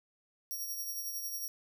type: tone with tremolo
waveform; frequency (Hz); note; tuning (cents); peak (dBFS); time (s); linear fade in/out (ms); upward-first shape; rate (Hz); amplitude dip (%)
5% pulse; 5650; F8; +19; -29; 0.51-1.48; 0; triangle; 11; 50
effects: none